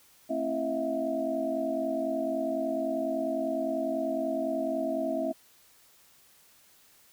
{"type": "tone cluster", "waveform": "sine", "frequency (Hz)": [226.1, 269.9, 334, 646, 696], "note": ["A3", "C#4", "E4", "E5", "F5"], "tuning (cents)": [47, -46, 23, -35, -6], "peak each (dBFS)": [-39, -33, -36, -30, -39], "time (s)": [0.29, 5.33], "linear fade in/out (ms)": 20, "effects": ["white hiss -60 dBFS RMS until 7.12 s"]}